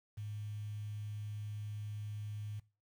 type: tone with quantisation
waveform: sine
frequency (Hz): 105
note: G#2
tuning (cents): +19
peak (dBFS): -40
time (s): 0.17-2.6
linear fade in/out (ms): 10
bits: 10
effects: noise-tail reverb RT60 0.3 s tail -19 dB re dry